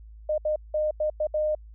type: tone bursts at uneven times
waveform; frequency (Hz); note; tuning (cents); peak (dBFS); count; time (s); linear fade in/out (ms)
sine; 611; D#5; -32; -22; 6; 0.29-0.38 / 0.45-0.56 / 0.74-0.91 / 1-1.1 / 1.2-1.27 / 1.34-1.55; 5
effects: added 54 Hz sine -43 dBFS peak until 1.74 s